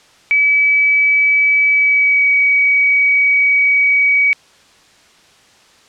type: tone with pitch glide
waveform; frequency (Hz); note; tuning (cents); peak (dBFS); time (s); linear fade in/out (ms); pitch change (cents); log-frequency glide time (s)
sine; 2290 to 2266; D7 to C#7; -44 to +37; -9; 0.31-4.33; 0; -19; 1.72-2.27
effects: white hiss -48 dBFS RMS until 5.88 s + low-pass 6000 Hz 12 dB/octave